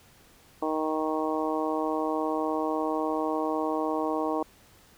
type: harmonic tone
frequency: 156.4 Hz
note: D#3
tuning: 9 cents sharp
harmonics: 2 / 3 / 4 / 5 / 6 / 7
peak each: -30 / -32 / -33 / -34 / -35 / -35 dBFS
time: 0.62-4.43 s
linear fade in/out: 5 ms
effects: pink hiss -57 dBFS RMS until 4.97 s